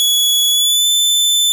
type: tone with pitch glide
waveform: sawtooth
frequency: 3383 to 3527 Hz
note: G#7 to A7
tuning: +31 to +3 cents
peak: -8 dBFS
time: 0-1.52 s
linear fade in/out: 0 ms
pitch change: +72 cents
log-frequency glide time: 0.51-0.87 s
effects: none